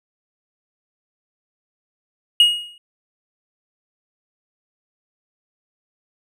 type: tone with exponential decay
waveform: triangle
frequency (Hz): 2879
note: F#7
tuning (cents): -48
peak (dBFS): -5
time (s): 2.4-2.78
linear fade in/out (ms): 2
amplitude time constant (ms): 81
effects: none